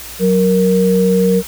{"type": "tone pair together", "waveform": "sine", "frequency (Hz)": [185, 466.2], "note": ["F#3", "A#4"], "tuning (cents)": [0, 0], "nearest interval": "octave + major third", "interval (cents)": 1600, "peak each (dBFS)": -12, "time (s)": [0.19, 1.43], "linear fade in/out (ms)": 50, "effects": ["added 60 Hz sine -39 dBFS peak until 1.47 s", "white hiss -31 dBFS RMS until 1.47 s"]}